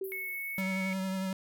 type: tone with exponential decay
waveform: sine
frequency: 383.9 Hz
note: G4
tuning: 36 cents flat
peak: -31 dBFS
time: 0.01-0.42 s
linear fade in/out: 5 ms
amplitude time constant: 88 ms
type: band-pass noise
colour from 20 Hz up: white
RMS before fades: -47 dBFS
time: 0.04-0.61 s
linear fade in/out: 2 ms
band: 11000 to 16000 Hz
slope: 96 dB/octave
type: tone with pitch glide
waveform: sine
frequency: 2200 to 2222 Hz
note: C#7 to C#7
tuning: -14 to +4 cents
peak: -35 dBFS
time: 0.12-0.93 s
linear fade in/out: 0 ms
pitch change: +18 cents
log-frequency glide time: 0.27-0.78 s
type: tone with vibrato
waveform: square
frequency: 189.9 Hz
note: F#3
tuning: 45 cents sharp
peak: -32 dBFS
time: 0.58-1.33 s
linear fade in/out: 2 ms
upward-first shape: triangle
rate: 11 Hz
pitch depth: 24 cents each way
effects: none